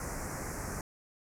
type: band-stop noise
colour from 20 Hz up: pink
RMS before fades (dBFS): -38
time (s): 0-0.81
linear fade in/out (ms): 2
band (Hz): 2100 to 5500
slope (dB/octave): 48
effects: low-pass 11000 Hz 12 dB/octave